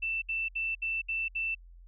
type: tone bursts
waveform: sine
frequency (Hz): 2667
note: E7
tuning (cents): +20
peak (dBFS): -29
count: 6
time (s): 0.02-1.55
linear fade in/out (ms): 10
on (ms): 200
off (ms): 66
effects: added 43 Hz sine -49 dBFS peak until 1.87 s